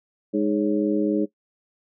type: harmonic tone with a mistuned harmonic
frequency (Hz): 103.83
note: G#2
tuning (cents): 0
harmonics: 2 / 3 / 4 / 5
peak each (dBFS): -25 / -22 / -26 / -29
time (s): 0.33-1.26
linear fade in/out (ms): 20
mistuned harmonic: 5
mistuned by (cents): +97
effects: noise-tail reverb RT60 0.1 s tail -19 dB re dry